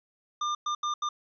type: tone bursts at uneven times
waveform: square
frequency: 1200 Hz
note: D6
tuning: 37 cents sharp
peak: -28 dBFS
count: 4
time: 0.41-0.55 / 0.66-0.75 / 0.83-0.94 / 1.02-1.09 s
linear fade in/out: 5 ms
effects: resampled to 16000 Hz